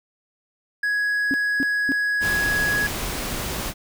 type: tone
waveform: triangle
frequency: 1669 Hz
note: G#6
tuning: 8 cents sharp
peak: -18 dBFS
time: 0.83-2.87 s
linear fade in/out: 5 ms
type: tone bursts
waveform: sine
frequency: 273.8 Hz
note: C#4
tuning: 21 cents flat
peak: -21 dBFS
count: 3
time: 1.31-1.92 s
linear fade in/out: 0 ms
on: 30 ms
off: 260 ms
type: noise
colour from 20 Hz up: pink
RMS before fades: -28 dBFS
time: 2.2-3.74 s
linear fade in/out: 50 ms
type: clicks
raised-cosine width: 3 ms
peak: -22 dBFS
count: 6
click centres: 2.625 / 2.682 / 2.756 / 3.346 / 3.401 / 3.599 s
effects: none